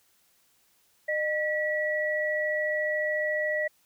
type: tone pair together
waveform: sine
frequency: 610 / 1938 Hz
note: D#5 / B6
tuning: -34 / -33 cents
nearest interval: octave + minor sixth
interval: 2001 cents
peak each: -28 dBFS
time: 1.08-3.68 s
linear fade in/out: 10 ms
effects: white hiss -66 dBFS RMS until 3.85 s